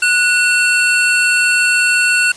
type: tone pair together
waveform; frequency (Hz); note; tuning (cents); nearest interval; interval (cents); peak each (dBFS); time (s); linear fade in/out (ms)
square; 1470.9 / 2707; F#6 / E7; -11 / +45; major seventh; 1056; -14; 0.02-2.32; 5
effects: white hiss -36 dBFS RMS until 2.36 s + resampled to 22050 Hz